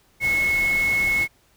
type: tone in noise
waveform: sine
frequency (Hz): 2185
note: C#7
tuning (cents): -26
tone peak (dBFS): -18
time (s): 0.2-1.28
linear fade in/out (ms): 50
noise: pink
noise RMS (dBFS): -33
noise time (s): 0.2-1.28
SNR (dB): +12
effects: pink hiss -60 dBFS RMS until 1.56 s

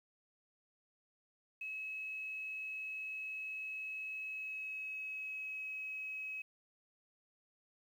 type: tone with pitch glide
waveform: sine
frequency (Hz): 2574 to 2556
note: E7 to D#7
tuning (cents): -42 to +46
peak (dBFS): -40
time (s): 1.61-6.42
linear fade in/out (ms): 5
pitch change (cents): -12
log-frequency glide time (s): 4.1-5.67
effects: 11-bit

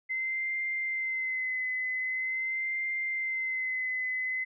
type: tone with vibrato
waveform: sine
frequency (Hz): 2059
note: C7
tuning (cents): -28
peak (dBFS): -29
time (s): 0.09-4.45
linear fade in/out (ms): 20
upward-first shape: sine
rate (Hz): 0.44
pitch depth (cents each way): 30
effects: none

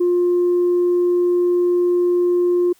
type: tone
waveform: sine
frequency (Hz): 353.5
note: F4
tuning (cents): +21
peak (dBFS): -12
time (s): 0-2.73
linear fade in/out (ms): 10
effects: tanh soft clip ceiling -11 dBFS + white hiss -56 dBFS RMS until 2.79 s

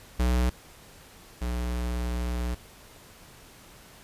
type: tone pair in turn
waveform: square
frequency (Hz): 61.5 / 60.41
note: B1 / B1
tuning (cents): -7 / -38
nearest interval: unison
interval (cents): 31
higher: first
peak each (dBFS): -22 / -28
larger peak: first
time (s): 0.19-0.5 / 1.41-2.55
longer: second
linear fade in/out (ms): 10
effects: pink hiss -51 dBFS RMS until 4.03 s + resampled to 32000 Hz

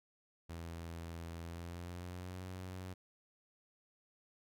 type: tone with pitch glide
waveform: sawtooth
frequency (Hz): 83.7 to 92.34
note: E2 to F#2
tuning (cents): +27 to -3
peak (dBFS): -40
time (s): 0.49-2.94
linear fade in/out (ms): 10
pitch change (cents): +170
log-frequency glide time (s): 1.41-2.44
effects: none

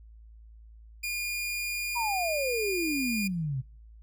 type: tone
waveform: sawtooth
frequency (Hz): 2424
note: D#7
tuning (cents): -46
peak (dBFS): -27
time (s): 1.03-3.28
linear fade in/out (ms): 10
type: exponential sweep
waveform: sine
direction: down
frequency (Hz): 987.8 to 125.2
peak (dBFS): -28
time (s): 1.95-3.62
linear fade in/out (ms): 20
effects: noise-tail reverb RT60 0.5 s tail -26 dB re dry + added 55 Hz sine -48 dBFS peak until 4.02 s

